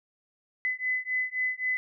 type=beating tone pair; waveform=sine; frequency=2013 / 2016.8 Hz; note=B6 / B6; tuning=+33 / +36 cents; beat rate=3.8 Hz; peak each=-30 dBFS; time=0.65-1.77 s; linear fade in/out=0 ms; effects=none